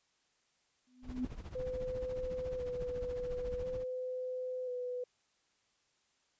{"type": "tone with exponential growth", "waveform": "sine", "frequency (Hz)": 251.7, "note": "B3", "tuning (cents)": 33, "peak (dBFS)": -30, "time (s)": [0.87, 1.25], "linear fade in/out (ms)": 2, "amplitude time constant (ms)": 82}
{"type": "noise with tremolo", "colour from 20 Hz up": "brown", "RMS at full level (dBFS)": -42, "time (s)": [1.02, 3.85], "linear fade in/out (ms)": 50, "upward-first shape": "sine", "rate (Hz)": 14, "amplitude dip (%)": 75}
{"type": "tone with vibrato", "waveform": "sine", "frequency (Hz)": 502, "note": "B4", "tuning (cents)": 28, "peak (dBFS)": -36, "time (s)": [1.55, 5.04], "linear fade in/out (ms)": 5, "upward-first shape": "square", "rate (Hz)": 0.48, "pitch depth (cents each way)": 19}
{"effects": ["white hiss -75 dBFS RMS until 6.39 s", "resampled to 16000 Hz"]}